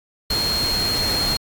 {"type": "tone in noise", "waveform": "sine", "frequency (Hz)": 4236, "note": "C8", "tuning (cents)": 21, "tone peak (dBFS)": -20, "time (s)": [0.3, 1.37], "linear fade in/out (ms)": 5, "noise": "pink", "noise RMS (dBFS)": -26, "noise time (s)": [0.3, 1.37], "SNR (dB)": 3, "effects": ["AAC 64 kbps"]}